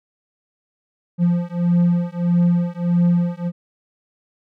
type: beating tone pair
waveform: triangle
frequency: 173.3 / 174.9 Hz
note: F3 / F3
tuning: -13 / +3 cents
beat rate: 1.6 Hz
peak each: -16 dBFS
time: 1.18-3.52 s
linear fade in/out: 50 ms
effects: none

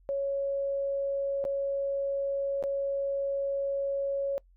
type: tone with dropouts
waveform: sine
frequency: 554.4 Hz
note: C#5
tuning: in tune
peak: -27 dBFS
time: 0.09-4.38 s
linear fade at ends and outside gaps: 0 ms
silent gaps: 1.441-1.451 / 2.626-2.638 s
effects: noise-tail reverb RT60 0.1 s tail -24 dB re dry + added 44 Hz sine -57 dBFS peak until 4.56 s

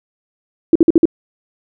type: tone bursts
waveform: sine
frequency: 329.6 Hz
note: E4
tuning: in tune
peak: -4 dBFS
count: 5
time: 0.73-1.055 s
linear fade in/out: 2 ms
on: 25 ms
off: 50 ms
effects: none

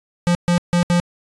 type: tone bursts at uneven times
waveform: square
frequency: 174.61 Hz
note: F3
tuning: in tune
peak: -14 dBFS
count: 4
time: 0.27-0.35 / 0.48-0.58 / 0.73-0.83 / 0.9-1 s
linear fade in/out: 0 ms
effects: resampled to 22050 Hz

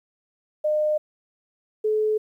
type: tone pair in turn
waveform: sine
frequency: 608 / 429.9 Hz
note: D#5 / A4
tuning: -40 / -40 cents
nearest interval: tritone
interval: 600 cents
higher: first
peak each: -19 dBFS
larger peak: neither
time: 0.64-0.98 / 1.84-2.18 s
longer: neither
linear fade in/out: 10 ms
effects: 10-bit

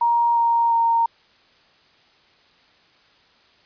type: tone with pitch steps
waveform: sine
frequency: 940 / 931.9 / 923.9 Hz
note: A#5 / A#5 / A#5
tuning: +14 / -1 / -16 cents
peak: -15 dBFS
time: 0.01-1.06 s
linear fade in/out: 5 ms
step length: 350 ms
effects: white hiss -56 dBFS RMS until 3.65 s + resampled to 11025 Hz

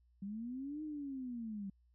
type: linear two-way sweep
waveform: sine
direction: up then down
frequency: 191.1 to 311.1 to 191.1 Hz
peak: -40 dBFS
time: 0.22-1.7 s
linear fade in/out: 5 ms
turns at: 0.83 s
effects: added 60 Hz sine -67 dBFS peak until 1.94 s

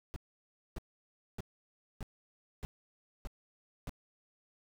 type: noise bursts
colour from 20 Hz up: brown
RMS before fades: -39 dBFS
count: 7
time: 0.14-3.894 s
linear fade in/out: 0 ms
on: 22 ms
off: 600 ms
effects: none

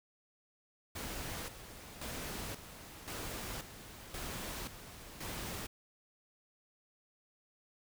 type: noise with tremolo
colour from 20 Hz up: pink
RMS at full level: -42 dBFS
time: 0.95-5.67 s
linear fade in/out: 10 ms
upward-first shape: square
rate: 0.94 Hz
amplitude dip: 65%
effects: none

